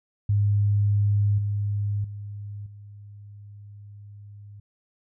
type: tone with level steps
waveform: sine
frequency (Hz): 102.4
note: G#2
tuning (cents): -24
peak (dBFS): -18 / -23 / -33 / -41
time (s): 0.29-4.6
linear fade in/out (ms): 5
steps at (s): 1.38 / 2.04 / 2.66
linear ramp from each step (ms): 5
effects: none